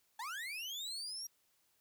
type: linear sweep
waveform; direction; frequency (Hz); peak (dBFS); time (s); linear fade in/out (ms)
35% pulse; up; 830.6 to 5750; -39; 0.19-1.27; 5
effects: white hiss -75 dBFS RMS until 1.8 s